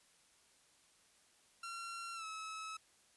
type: tone with pitch glide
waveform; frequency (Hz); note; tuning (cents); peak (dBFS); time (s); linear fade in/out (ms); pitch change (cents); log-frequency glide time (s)
sawtooth; 1367 to 1294.8; F6 to E6; -37 to -31; -40; 1.63-2.77; 5; -94; 2.14-2.25
effects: white hiss -69 dBFS RMS until 3.16 s + resampled to 24000 Hz